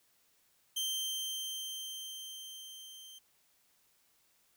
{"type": "tone with level ramp", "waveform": "sawtooth", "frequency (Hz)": 3136, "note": "G7", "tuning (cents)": 0, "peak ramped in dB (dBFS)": [-29, -47], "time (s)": [0.76, 3.19], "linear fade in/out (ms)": 10, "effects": ["white hiss -71 dBFS RMS until 4.56 s"]}